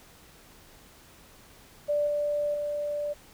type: tone with level steps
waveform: sine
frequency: 587.3 Hz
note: D5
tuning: in tune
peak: -23 / -25 / -28 dBFS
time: 1.88-3.14 s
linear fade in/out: 20 ms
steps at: 2.07 / 2.54 s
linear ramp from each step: 2 ms
effects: pink hiss -54 dBFS RMS until 3.33 s